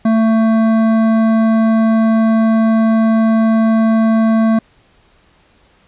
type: tone with hard clipping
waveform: triangle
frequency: 223 Hz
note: A3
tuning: 23 cents sharp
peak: -11 dBFS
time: 0.05-4.59 s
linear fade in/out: 5 ms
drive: 16 dB
effects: pink hiss -52 dBFS RMS until 5.87 s + resampled to 8000 Hz